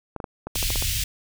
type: clicks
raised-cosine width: 1 ms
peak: -17 dBFS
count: 9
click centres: 0.163 / 0.202 / 0.242 / 0.47 / 0.557 / 0.628 / 0.704 / 0.758 / 0.824 s
type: band-stop noise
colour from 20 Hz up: pink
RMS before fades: -25 dBFS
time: 0.55-1.04 s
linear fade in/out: 5 ms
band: 110 to 2500 Hz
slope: 24 dB/octave
effects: none